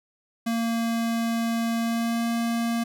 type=tone with pitch glide; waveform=square; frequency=230 to 232.3 Hz; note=A#3 to A#3; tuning=-23 to -6 cents; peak=-24 dBFS; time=0.46-2.84 s; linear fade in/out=10 ms; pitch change=+17 cents; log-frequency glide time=1.8-2.26 s; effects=none